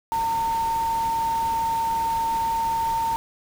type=tone in noise; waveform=sine; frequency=910 Hz; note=A#5; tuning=42 cents flat; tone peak=-21 dBFS; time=0.12-3.16 s; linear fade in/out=0 ms; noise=pink; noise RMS=-37 dBFS; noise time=0.12-3.16 s; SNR=+13 dB; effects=none